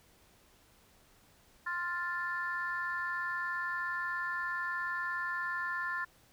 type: chord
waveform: sine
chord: F major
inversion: second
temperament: equal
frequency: 1046.5 / 1396.9 / 1760 Hz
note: C6 / F6 / A6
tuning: 0 / 0 / 0 cents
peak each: -38 / -38 / -35 dBFS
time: 1.66-6.05 s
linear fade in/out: 10 ms
effects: tanh soft clip ceiling -25 dBFS + pink hiss -64 dBFS RMS until 6.32 s